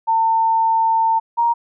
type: tone pair in turn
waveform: sine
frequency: 900 / 937.4 Hz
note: A5 / A#5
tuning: +39 / +9 cents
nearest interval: minor second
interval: 70 cents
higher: second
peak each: -13 dBFS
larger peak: neither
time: 0.07-1.2 / 1.37-1.54 s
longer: first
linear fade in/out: 20 ms
effects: none